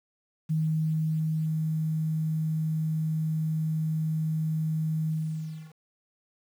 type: tone with ADSR envelope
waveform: sine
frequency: 157.7 Hz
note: D#3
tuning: 24 cents sharp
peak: -23 dBFS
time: 0.49-5.74 s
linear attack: 19 ms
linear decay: 980 ms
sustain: -2 dB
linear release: 640 ms
effects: 9-bit